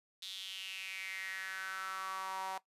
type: tone with high-pass filter sweep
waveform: sawtooth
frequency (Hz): 190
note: F#3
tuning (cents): +46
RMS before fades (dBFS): -42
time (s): 0.22-2.58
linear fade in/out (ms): 5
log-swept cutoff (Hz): 3700 to 850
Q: 5.7
effects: noise-tail reverb RT60 0.1 s tail -17 dB re dry + resampled to 32000 Hz